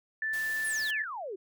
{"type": "tone with pitch glide", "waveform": "sine", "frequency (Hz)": [1760, 1740.8], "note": ["A6", "A6"], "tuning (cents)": [0, -19], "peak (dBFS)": -29, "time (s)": [0.22, 1.04], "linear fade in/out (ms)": 2, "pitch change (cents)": -19, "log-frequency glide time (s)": [0.61, 0.89]}
{"type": "noise", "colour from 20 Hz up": "white", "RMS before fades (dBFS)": -44, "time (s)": [0.33, 0.91], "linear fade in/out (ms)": 5}
{"type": "exponential sweep", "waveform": "sine", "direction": "down", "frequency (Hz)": [11250, 355.5], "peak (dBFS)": -35, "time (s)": [0.64, 1.36], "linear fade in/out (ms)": 10}
{"effects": []}